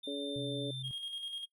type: tone with pitch glide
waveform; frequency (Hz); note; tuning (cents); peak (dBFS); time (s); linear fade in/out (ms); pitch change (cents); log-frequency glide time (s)
triangle; 3592 to 3569; A7 to A7; +35 to +24; -40; 0.03-0.83; 10; -11; 0.16-0.56
type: harmonic tone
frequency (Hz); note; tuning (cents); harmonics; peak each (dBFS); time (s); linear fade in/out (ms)
141.8; C#3; +40; 2 / 3 / 4; -39 / -41 / -42; 0.07-0.71; 5
type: tone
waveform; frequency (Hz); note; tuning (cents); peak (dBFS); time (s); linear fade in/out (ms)
sine; 130.81; C3; 0; -40; 0.36-0.91; 0
type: tone with tremolo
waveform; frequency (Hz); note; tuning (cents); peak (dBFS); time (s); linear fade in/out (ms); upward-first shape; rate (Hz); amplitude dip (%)
triangle; 3250; G#7; -38; -35; 0.83-1.46; 20; square; 10; 40
effects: noise-tail reverb RT60 0.1 s tail -21 dB re dry